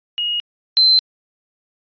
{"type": "tone pair in turn", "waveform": "sine", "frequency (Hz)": [2877, 4090], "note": ["F#7", "C8"], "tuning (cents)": [-49, -40], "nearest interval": "tritone", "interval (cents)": 609, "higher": "second", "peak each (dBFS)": [-18, -9], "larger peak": "second", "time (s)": [[0.18, 0.4], [0.77, 0.99]], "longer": "neither", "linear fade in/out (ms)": 0, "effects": ["resampled to 11025 Hz"]}